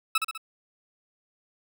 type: tone with echo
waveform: 20% pulse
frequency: 1303 Hz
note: E6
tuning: 20 cents flat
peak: -15 dBFS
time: 0.15-0.18 s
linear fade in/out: 5 ms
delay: 66 ms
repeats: 3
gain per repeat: -5 dB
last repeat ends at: 0.378 s
effects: none